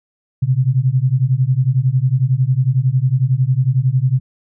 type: beating tone pair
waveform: sine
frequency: 124.2 / 135.2 Hz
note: B2 / C#3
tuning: +10 / -43 cents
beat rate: 11 Hz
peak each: -15 dBFS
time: 0.42-4.2 s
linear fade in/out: 10 ms
effects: none